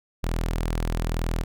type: tone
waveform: sawtooth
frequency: 41.05 Hz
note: E1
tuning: 6 cents flat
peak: -20 dBFS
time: 0.23-1.44 s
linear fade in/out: 10 ms
effects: none